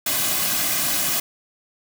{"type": "noise with comb filter", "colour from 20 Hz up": "white", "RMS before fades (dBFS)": -22, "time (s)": [0.06, 1.2], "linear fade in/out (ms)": 5, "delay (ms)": 2.2, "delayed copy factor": -0.65, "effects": []}